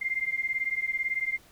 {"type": "beating tone pair", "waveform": "sine", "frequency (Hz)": [2093, 2111], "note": ["C7", "C7"], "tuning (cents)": [0, 15], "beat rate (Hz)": 18, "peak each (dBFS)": -30, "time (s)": [0.01, 1.38], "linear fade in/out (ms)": 10, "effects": ["pink hiss -57 dBFS RMS until 1.51 s"]}